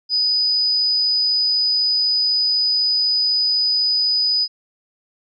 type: tone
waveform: sine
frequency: 4978 Hz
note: D#8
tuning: in tune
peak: -15 dBFS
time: 0.09-4.48 s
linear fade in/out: 50 ms
effects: none